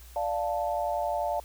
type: chord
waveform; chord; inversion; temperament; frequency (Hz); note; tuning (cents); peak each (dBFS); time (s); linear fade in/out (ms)
sine; D minor; none; equal; 587.3 / 698.5 / 880; D5 / F5 / A5; 0 / 0 / 0; -31 / -30 / -32; 0.16-1.4; 2
effects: added 60 Hz sine -47 dBFS peak until 1.44 s + white hiss -54 dBFS RMS until 1.44 s